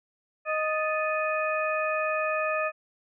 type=harmonic tone with a mistuned harmonic; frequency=622.3 Hz; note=D#5; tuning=in tune; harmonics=1 / 2 / 3 / 4; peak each=-28 / -30 / -34 / -32 dBFS; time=0.45-2.72 s; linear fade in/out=50 ms; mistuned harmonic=3; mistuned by=-110 cents; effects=none